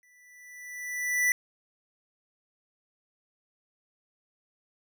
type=tone with exponential growth; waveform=square; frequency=1975.5 Hz; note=B6; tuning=in tune; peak=-21 dBFS; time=0.03-1.32 s; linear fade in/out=1 ms; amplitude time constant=280 ms; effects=none